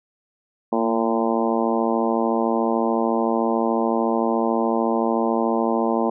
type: harmonic tone with a mistuned harmonic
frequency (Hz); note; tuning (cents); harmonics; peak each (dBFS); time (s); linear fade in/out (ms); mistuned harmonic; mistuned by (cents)
113.7; A#2; -43; 2 / 3 / 4 / 5 / 6 / 7 / 8 / 9; -23 / -25 / -26 / -27 / -28 / -28 / -29 / -30; 0.72-6.1; 5; 2; +26
effects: none